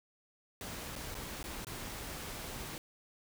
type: noise with dropouts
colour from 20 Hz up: pink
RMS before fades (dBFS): -43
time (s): 0.61-2.78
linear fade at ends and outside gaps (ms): 1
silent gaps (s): 0.955-0.961 / 1.144-1.151 / 1.429-1.44 / 1.647-1.669
effects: none